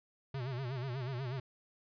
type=tone with vibrato; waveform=square; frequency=128.6 Hz; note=C3; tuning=30 cents flat; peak=-37 dBFS; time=0.34-1.4 s; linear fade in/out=5 ms; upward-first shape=sine; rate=8.2 Hz; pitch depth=130 cents each way; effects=resampled to 11025 Hz